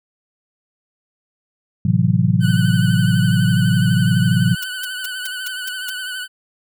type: chord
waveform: sine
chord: F# half-diminished seventh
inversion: first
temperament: equal with one note detuned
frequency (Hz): 110 / 129.91 / 164.81 / 185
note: A2 / C3 / E3 / F#3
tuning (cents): 0 / -12 / 0 / 0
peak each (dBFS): -18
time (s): 1.85-4.55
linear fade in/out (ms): 5
type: tone with vibrato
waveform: 25% pulse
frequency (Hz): 1500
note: F#6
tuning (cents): +23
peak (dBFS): -21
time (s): 2.4-6.28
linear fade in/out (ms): 50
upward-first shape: triangle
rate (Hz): 12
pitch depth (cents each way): 56
type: noise bursts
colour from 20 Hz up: blue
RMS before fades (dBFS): -26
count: 7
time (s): 4.62-5.9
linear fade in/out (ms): 5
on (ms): 20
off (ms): 190
effects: none